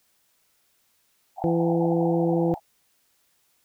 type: band-pass noise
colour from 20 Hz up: white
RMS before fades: -33 dBFS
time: 1.36-2.6 s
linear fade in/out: 50 ms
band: 670 to 840 Hz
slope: 96 dB/octave
type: harmonic tone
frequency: 168.2 Hz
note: E3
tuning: 35 cents sharp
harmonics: 1 / 2 / 3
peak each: -24 / -23 / -26 dBFS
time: 1.44-2.54 s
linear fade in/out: 0 ms
effects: white hiss -67 dBFS RMS until 3.64 s